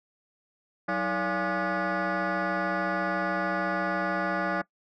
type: tone with frequency modulation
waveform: sine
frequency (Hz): 439.3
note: A4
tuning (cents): -3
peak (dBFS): -23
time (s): 0.88-4.62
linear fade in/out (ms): 10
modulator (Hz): 253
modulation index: 5.2
effects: noise-tail reverb RT60 0.1 s tail -22 dB re dry + tanh soft clip ceiling -24 dBFS